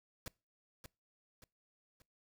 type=noise with echo; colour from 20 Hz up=pink; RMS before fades=-44 dBFS; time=0.26-0.28 s; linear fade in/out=0 ms; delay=580 ms; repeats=3; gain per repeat=-7 dB; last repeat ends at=2.02 s; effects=noise-tail reverb RT60 0.3 s tail -25 dB re dry